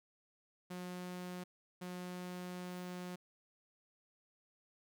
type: tone bursts at uneven times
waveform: sawtooth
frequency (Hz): 180.1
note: F#3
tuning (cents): -46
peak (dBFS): -39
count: 2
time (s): 0.7-1.44 / 1.81-3.16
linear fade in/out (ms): 10
effects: none